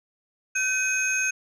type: tone cluster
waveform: sine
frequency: 1528 / 2524 / 6440 Hz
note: G6 / D#7 / G8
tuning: -45 / +24 / +46 cents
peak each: -26 / -24 / -26 dBFS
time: 0.55-1.31 s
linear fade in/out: 10 ms
effects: tanh soft clip ceiling -17 dBFS